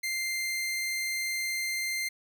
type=tone; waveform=sawtooth; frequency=2093 Hz; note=C7; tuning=in tune; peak=-26 dBFS; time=0.03-2.09 s; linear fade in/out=10 ms; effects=none